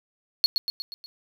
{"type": "tone with echo", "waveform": "triangle", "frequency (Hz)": 4344, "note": "C#8", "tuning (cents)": -36, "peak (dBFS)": -14, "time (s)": [0.44, 0.46], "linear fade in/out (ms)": 0, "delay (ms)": 120, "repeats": 5, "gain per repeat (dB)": -5, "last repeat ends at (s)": 1.06, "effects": []}